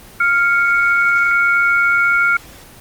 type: tone pair together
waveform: sine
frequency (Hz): 1396.9 / 2217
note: F6 / C#7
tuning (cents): 0 / 0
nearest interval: minor sixth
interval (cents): 800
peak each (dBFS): -12 / -17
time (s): 0.2-2.37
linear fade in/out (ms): 5
effects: pink hiss -40 dBFS RMS until 2.8 s + Opus 24 kbps